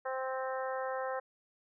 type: harmonic tone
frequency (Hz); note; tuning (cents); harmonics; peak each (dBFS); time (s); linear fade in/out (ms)
261.6; C4; 0; 2 / 3 / 4 / 5 / 6 / 7; -36 / -40 / -42 / -44 / -46 / -47; 0.05-1.2; 10
effects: none